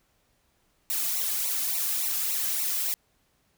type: noise with flanger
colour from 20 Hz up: blue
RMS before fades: -28 dBFS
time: 0.9-2.94 s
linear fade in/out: 0 ms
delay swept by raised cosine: 0.6 to 2.2 ms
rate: 3.5 Hz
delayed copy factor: -0.8
effects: pink hiss -69 dBFS RMS until 3.57 s